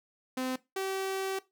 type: tone pair in turn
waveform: sawtooth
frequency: 257.3 / 384.5 Hz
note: C4 / G4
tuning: -29 / -33 cents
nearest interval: perfect fifth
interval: 696 cents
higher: second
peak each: -27 dBFS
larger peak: neither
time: 0.37-0.56 / 0.76-1.39 s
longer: second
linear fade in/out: 5 ms
effects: noise-tail reverb RT60 0.2 s tail -18 dB re dry